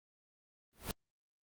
pink noise with exponential growth, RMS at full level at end -34 dBFS, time 0.73-0.91 s, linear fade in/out 0 ms, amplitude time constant 37 ms, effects Opus 32 kbps

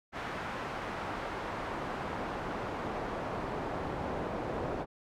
brown noise with band-pass filter sweep, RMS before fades -37 dBFS, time 0.12-4.86 s, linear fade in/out 50 ms, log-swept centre 1400 to 670 Hz, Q 0.86, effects none

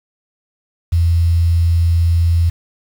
sine tone with quantisation, 84.6 Hz, E2, 45 cents sharp, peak -10 dBFS, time 0.92-2.5 s, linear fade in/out 10 ms, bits 6, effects none

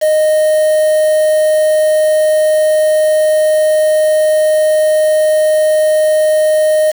triangle tone with quantisation, 618 Hz, D#5, 12 cents flat, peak -6 dBFS, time 0.01-6.92 s, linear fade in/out 20 ms, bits 4, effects none

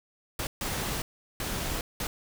pink noise bursts at uneven times, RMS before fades -32 dBFS, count 4, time 0.39-0.47 / 0.61-1.02 / 1.4-1.81 / 2-2.07 s, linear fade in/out 2 ms, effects none

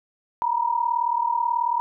sine tone pair together, 932.3 / 970.7 Hz, A#5 / B5, 0 / -30 cents, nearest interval minor second, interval 70 cents, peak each -23 dBFS, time 0.42-1.8 s, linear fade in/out 0 ms, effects none

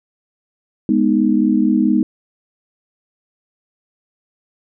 sine chord, G# minor, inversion none, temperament equal, 207.7 / 246.9 / 311.1 Hz, G#3 / B3 / D#4, 0 / 0 / 0 cents, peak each -16 dBFS, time 0.89-2.03 s, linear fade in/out 2 ms, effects none

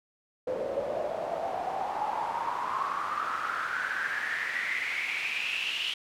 pink noise with band-pass filter sweep, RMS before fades -32 dBFS, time 0.47-5.94 s, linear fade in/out 5 ms, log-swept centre 510 to 3000 Hz, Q 8.3, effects none

